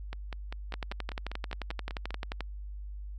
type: two click trains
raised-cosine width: 0.3 ms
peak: -19 / -23 dBFS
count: 20 / 11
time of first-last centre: 0.74-2.407 / 0.13-2.106 s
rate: 11.4 / 5.06 Hz
effects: added 50 Hz sine -38 dBFS peak until 3.18 s